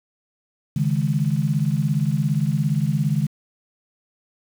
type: chord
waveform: sine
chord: C# suspended second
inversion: none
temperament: just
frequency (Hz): 138.59 / 155.92 / 207.9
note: C#3 / D#3 / G#3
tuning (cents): 0 / +4 / +2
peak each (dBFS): -22 / -21 / -25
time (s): 0.76-3.27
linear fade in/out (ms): 5
effects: 7-bit